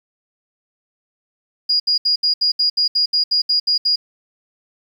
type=tone bursts; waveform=sine; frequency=4870 Hz; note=D#8; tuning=38 cents flat; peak=-13 dBFS; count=13; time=1.69-3.96 s; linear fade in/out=10 ms; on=110 ms; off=70 ms; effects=8-bit